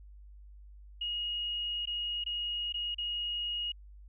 sine tone with dropouts, 2878 Hz, F#7, 49 cents flat, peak -32 dBFS, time 1.01-3.72 s, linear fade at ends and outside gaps 5 ms, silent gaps 1.856-1.872 / 2.24-2.262 / 2.725-2.741 / 2.946-2.982 s, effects added 50 Hz sine -49 dBFS peak until 4.08 s

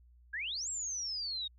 sine exponential two-way sweep, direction up then down, 1568 to 7740 to 3691 Hz, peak -35 dBFS, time 0.33-1.48 s, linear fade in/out 10 ms, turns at 0.69 s, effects added 60 Hz sine -58 dBFS peak until 1.58 s

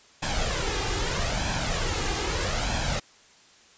pink noise with flanger, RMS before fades -27 dBFS, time 0.22-3 s, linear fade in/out 10 ms, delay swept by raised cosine 1.2 to 2.5 ms, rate 0.79 Hz, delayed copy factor +0.6, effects white hiss -55 dBFS RMS until 3.77 s + resampled to 16000 Hz

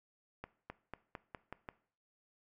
accelerating click train, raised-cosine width 0.5 ms, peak -28 dBFS, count 7, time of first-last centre 0.44-1.688 s, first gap 260 ms, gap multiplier 0.91, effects noise-tail reverb RT60 0.5 s tail -18 dB re dry

